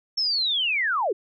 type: linear sweep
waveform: sine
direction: down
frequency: 5430 to 333.5 Hz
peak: -21 dBFS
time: 0.17-1.13 s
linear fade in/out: 10 ms
effects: none